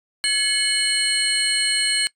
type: tone cluster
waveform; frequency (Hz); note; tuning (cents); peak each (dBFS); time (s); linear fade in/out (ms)
sine; 1699 / 2193 / 2988 / 4222 / 8530; G#6 / C#7 / F#7 / C8 / C9; +39 / -19 / +16 / +15 / +32; -27 / -25 / -25 / -20 / -23; 0.24-2.07; 0
effects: noise-tail reverb RT60 0.1 s tail -22 dB re dry + tanh soft clip ceiling -10 dBFS